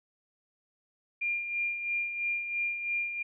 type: tone with tremolo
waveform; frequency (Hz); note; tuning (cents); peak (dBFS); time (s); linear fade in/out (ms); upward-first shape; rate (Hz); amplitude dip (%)
sine; 2400; D7; +37; -27; 1.21-3.23; 10; sine; 3; 55
effects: none